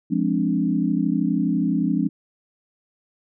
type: chord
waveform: sine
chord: D half-diminished seventh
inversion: first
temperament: equal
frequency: 174.61 / 207.7 / 261.6 / 293.7 Hz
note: F3 / Ab3 / C4 / D4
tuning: 0 / 0 / 0 / 0 cents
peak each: -24 dBFS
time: 0.1-2.09 s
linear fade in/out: 20 ms
effects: none